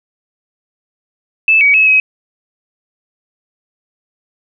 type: tone with pitch steps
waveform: sine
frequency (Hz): 2625 / 2263 / 2580 / 2543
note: E7 / C#7 / E7 / D#7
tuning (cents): -8 / +35 / -38 / +37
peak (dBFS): -6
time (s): 1.48-2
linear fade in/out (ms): 2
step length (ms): 130
effects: none